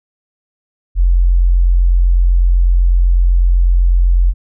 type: tone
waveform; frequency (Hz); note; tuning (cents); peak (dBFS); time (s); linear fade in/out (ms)
sine; 44; F1; +14; -7; 0.95-4.34; 50
effects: none